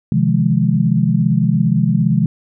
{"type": "chord", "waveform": "sine", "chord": "F minor seventh", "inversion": "second", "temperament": "just", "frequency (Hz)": [130.96, 157.15, 174.61, 209.5], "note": ["C3", "Eb3", "F3", "Ab3"], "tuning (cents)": [2, 18, 0, 15], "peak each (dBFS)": -17, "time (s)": [0.12, 2.26], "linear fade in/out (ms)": 2, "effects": []}